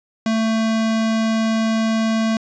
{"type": "tone", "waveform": "square", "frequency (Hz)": 222.7, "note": "A3", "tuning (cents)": 21, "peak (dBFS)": -17, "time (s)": [0.26, 2.37], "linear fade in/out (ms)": 2, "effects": ["resampled to 16000 Hz", "8-bit"]}